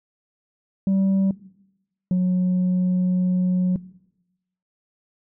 sine tone pair in turn, 193.1 / 182.26 Hz, G3 / F#3, -26 / -26 cents, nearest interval minor second, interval 100 cents, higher first, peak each -14 dBFS, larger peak neither, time 0.87-1.31 / 2.11-3.76 s, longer second, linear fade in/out 2 ms, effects noise-tail reverb RT60 0.9 s tail -20 dB re dry + tanh soft clip ceiling -16 dBFS

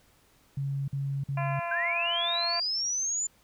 sine tone bursts, 138.5 Hz, C#3, 1 cent flat, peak -28 dBFS, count 3, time 0.57-1.596 s, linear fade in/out 5 ms, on 310 ms, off 48 ms
harmonic tone, 342 Hz, F4, 36 cents flat, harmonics 2 / 3 / 4 / 5 / 6 / 7 / 8, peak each -33 / -35 / -44 / -41 / -48 / -40 / -47 dBFS, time 1.37-2.6 s, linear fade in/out 5 ms
sine linear sweep, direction up, 1539 to 7150 Hz, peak -27 dBFS, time 1.71-3.27 s, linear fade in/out 5 ms
effects pink hiss -63 dBFS RMS until 3.43 s

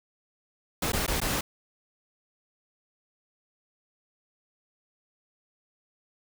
pink noise with dropouts, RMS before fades -28 dBFS, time 0.82-1.41 s, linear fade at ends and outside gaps 5 ms, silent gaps 0.921-0.932 / 1.065-1.078 / 1.203-1.215 s, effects none

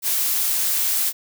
blue noise, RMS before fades -21 dBFS, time 0.02-1.13 s, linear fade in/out 50 ms, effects none

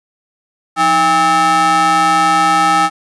square ring-modulated tone, 245.1 Hz, B3, 13 cents flat, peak -7 dBFS, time 0.76-2.9 s, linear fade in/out 50 ms, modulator 1050 Hz, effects resampled to 24000 Hz + 8-bit

